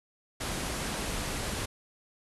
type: low-pass noise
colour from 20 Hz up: pink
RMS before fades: -34 dBFS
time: 0.4-1.66 s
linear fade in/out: 10 ms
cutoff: 12000 Hz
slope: 96 dB/octave
effects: none